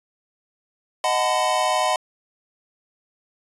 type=chord; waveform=square; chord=B dominant seventh; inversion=first; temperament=equal with one note detuned; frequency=622.3 / 740 / 880 / 1013.2 Hz; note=D#5 / F#5 / A5 / B5; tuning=0 / 0 / 0 / +44 cents; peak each=-25 / -24 / -29 / -24 dBFS; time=1.04-1.96 s; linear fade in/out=2 ms; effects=resampled to 24000 Hz